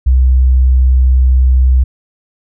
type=tone; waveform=sine; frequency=64 Hz; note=C2; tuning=38 cents flat; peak=-5 dBFS; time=0.06-1.84 s; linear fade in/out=10 ms; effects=none